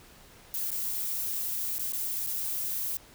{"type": "noise with dropouts", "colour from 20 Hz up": "violet", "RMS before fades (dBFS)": -32, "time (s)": [0.54, 2.97], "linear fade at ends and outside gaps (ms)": 1, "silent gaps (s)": [[0.706, 0.716], [1.783, 1.794], [1.922, 1.932], [2.265, 2.271]], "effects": ["pink hiss -54 dBFS RMS until 3.14 s"]}